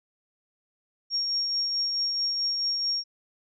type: tone with tremolo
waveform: sine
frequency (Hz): 5560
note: F8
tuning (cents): -9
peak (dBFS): -23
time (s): 1.1-3.04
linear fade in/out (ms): 50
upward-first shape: triangle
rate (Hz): 4.6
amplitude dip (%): 35
effects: none